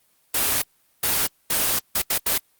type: noise bursts at uneven times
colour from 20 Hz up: white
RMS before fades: -21 dBFS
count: 6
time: 0.34-0.62 / 1.03-1.27 / 1.5-1.79 / 1.95-2.02 / 2.1-2.18 / 2.26-2.38 s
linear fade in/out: 5 ms
effects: white hiss -63 dBFS RMS until 2.59 s + Opus 24 kbps